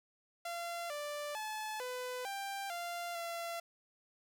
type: tone with pitch steps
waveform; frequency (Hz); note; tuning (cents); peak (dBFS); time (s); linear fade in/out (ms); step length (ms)
sawtooth; 686 / 588 / 862 / 501 / 790 / 693 / 680; F5 / D5 / A5 / B4 / G5 / F5 / F5; -31 / +2 / -36 / +25 / +13 / -14 / -46; -35; 0.45-3.6; 5; 450
effects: none